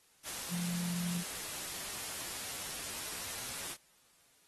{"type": "tone in noise", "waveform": "sine", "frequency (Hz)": 174.61, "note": "F3", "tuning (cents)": 0, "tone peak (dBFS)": -35, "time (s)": [0.49, 1.24], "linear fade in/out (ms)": 50, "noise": "white", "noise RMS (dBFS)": -41, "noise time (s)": [0.23, 3.77], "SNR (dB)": 3, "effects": ["white hiss -67 dBFS RMS until 4.47 s", "AAC 32 kbps"]}